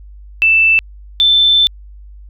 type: tone pair in turn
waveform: sine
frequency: 2650 / 3537 Hz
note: E7 / A7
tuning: +9 / +8 cents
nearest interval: perfect fourth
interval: 499 cents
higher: second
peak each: -7 dBFS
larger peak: neither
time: 0.42-0.79 / 1.2-1.67 s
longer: second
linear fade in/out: 0 ms
effects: added 50 Hz sine -33 dBFS peak until 2.29 s